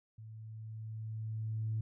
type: tone with level ramp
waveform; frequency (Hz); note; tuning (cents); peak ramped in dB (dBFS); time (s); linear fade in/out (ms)
sine; 110; A2; 0; -47 to -31; 0.18-1.81; 5
effects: tanh soft clip ceiling -27 dBFS